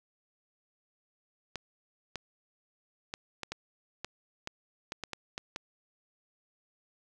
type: clicks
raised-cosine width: 0.2 ms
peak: -19 dBFS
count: 12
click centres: 1.557 / 2.157 / 3.139 / 3.433 / 3.52 / 4.046 / 4.474 / 4.921 / 5.037 / 5.133 / 5.379 / 5.561 s
effects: none